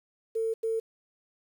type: tone bursts at uneven times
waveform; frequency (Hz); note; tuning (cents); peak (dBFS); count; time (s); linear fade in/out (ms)
sine; 450; A4; +39; -26; 2; 0.35-0.54 / 0.63-0.8; 10
effects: 9-bit